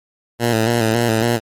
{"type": "tone with vibrato", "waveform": "10% pulse", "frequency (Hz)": 114.8, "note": "A#2", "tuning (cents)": -26, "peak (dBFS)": -6, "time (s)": [0.39, 1.4], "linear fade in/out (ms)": 50, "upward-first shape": "square", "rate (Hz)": 3.6, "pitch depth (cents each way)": 52, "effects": ["MP3 64 kbps"]}